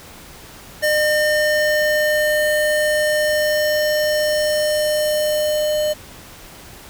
square tone pair together, 605.7 / 1817 Hz, D#5 / A#6, -47 / -45 cents, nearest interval octave + perfect fifth, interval 1902 cents, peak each -17 / -24 dBFS, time 0.82-5.94 s, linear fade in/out 20 ms, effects pink hiss -40 dBFS RMS until 6.89 s

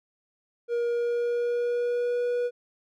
triangle tone with pitch glide, 474 to 485.9 Hz, A#4 to B4, +29 to -28 cents, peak -22 dBFS, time 0.68-2.51 s, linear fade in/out 50 ms, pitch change +43 cents, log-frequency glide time 0.88-2.23 s, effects none

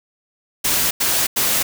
white noise bursts, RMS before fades -18 dBFS, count 3, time 0.64-1.63 s, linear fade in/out 10 ms, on 270 ms, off 90 ms, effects none

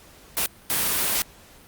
white noise bursts at uneven times, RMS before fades -23 dBFS, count 2, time 0.37-0.46 / 0.7-1.22 s, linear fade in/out 0 ms, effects pink hiss -50 dBFS RMS until 1.67 s + Opus 48 kbps

